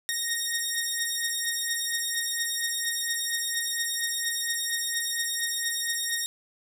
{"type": "beating tone pair", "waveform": "10% pulse", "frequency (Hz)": [1858, 1862.3], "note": ["A#6", "A#6"], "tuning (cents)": [-6, -2], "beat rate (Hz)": 4.3, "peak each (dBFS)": [-22, -20], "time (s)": [0.09, 6.26], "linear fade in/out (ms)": 0, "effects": []}